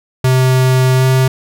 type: tone with pitch glide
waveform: square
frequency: 129.3 to 130.5 Hz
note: C3 to C3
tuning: -20 to -4 cents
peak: -9 dBFS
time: 0.24-1.28 s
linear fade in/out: 5 ms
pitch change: +16 cents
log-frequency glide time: 0.96-1.04 s
effects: none